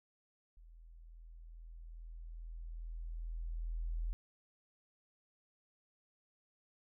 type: tone with level ramp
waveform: sine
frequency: 41.2 Hz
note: E1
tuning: in tune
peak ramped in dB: -55 to -34 dBFS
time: 0.57-4.13 s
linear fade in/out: 0 ms
effects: none